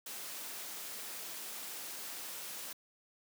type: noise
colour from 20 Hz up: white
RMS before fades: -44 dBFS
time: 0.06-2.73 s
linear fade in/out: 5 ms
effects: high-pass 200 Hz 12 dB/octave